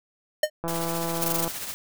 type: tone with exponential decay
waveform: square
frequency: 610 Hz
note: D#5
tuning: 34 cents flat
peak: -15 dBFS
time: 0.43-0.5 s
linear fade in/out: 5 ms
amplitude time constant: 15 ms
type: click train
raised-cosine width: 1 ms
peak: -17 dBFS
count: 141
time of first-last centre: 0.64-1.478 s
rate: 167 Hz
type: noise with tremolo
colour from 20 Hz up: white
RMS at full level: -32 dBFS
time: 0.68-1.74 s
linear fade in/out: 0 ms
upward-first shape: triangle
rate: 15 Hz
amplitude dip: 50%
type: noise bursts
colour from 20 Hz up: blue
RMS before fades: -26 dBFS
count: 6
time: 1.22-1.446 s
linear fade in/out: 0 ms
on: 21 ms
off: 20 ms
effects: none